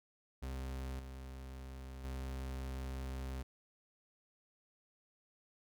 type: tone with level steps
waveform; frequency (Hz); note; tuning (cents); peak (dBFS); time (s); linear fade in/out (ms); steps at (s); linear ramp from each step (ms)
40% pulse; 65.6; C2; +5; -39 / -45 / -39; 0.42-3.43; 10; 0.99 / 2.04; 5
effects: none